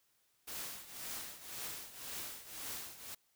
white noise with tremolo, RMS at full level -42 dBFS, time 0.47-3.15 s, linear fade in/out 10 ms, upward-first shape triangle, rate 1.9 Hz, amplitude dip 80%, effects white hiss -75 dBFS RMS until 3.35 s

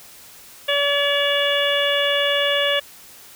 harmonic tone, 571 Hz, D5, 49 cents flat, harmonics 1 / 2 / 3 / 4 / 5 / 6, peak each -21 / -29 / -24 / -28 / -23 / -24 dBFS, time 0.68-2.8 s, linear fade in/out 10 ms, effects white hiss -44 dBFS RMS until 3.35 s

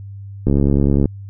click train, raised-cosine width 3 ms, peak -3 dBFS, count 42, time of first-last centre 0.47-1.057 s, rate 69.9 Hz, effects added 99 Hz sine -30 dBFS peak until 1.29 s

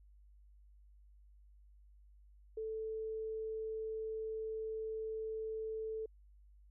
sine tone, 440 Hz, A4, in tune, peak -38 dBFS, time 2.57-6.06 s, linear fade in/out 5 ms, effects added 50 Hz sine -59 dBFS peak until 6.7 s

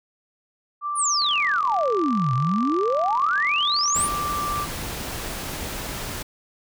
sine tone, 1174.7 Hz, D6, in tune, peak -24 dBFS, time 0.81-4.67 s, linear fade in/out 50 ms
sine exponential two-way sweep, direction down then up, 10170 to 119.4 to 10170 Hz, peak -20 dBFS, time 0.95-4.09 s, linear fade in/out 50 ms, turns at 2.34 s
click train, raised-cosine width 0.2 ms, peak -22 dBFS, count 131, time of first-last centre 1.22-4.175 s, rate 44 Hz
pink noise, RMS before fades -31 dBFS, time 3.95-6.23 s, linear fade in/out 10 ms
effects none

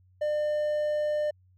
triangle tone, 600 Hz, D5, 37 cents sharp, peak -23 dBFS, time 0.21-1.31 s, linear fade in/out 10 ms, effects added 92 Hz sine -58 dBFS peak until 1.57 s

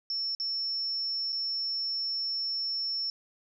sine tone with dropouts, 5400 Hz, E8, 41 cents sharp, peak -29 dBFS, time 0.1-3.1 s, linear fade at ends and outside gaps 1 ms, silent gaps 0.35-0.399 / 1.322-1.327 s, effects none

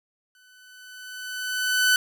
sawtooth tone with exponential growth, 1503 Hz, F#6, 27 cents sharp, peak -12 dBFS, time 0.35-1.96 s, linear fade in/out 1 ms, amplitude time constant 350 ms, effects none

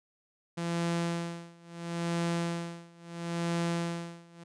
sawtooth tone with tremolo, 169.9 Hz, F3, 47 cents flat, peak -24 dBFS, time 0.57-4.44 s, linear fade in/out 10 ms, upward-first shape sine, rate 0.74 Hz, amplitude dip 95%, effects resampled to 22050 Hz

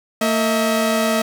sawtooth tone pair together, 226.8 / 641.5 Hz, A#3 / E5, -47 / -47 cents, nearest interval octave + tritone, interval 1800 cents, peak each -15 dBFS, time 0.21-1.22 s, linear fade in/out 5 ms, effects none

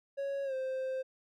triangle tone with pitch glide, 554.4 to 523.3 Hz, C#5 to C5, 0 to 0 cents, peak -31 dBFS, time 0.17-1.03 s, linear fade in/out 20 ms, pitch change -100 cents, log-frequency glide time 0.44-0.54 s, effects none

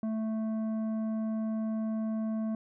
triangle tone with tanh clipping, 220 Hz, A3, in tune, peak -31 dBFS, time 0.03-2.55 s, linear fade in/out 2 ms, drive 13 dB, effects none

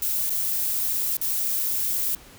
violet noise with dropouts, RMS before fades -25 dBFS, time 0.02-2.15 s, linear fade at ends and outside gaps 1 ms, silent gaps 0.296-0.303 / 1.169-1.214 s, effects pink hiss -48 dBFS RMS until 2.38 s

